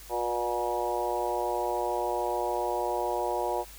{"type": "harmonic tone with a mistuned harmonic", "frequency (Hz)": 120, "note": "B2", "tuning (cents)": -49, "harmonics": [3, 4, 5, 6, 7, 8], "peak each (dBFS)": [-34, -34, -34, -34, -34, -34], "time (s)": [0.09, 3.65], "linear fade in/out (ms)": 50, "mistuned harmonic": 5, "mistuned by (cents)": -20, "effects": ["added 50 Hz sine -49 dBFS peak until 3.78 s", "white hiss -49 dBFS RMS until 3.78 s"]}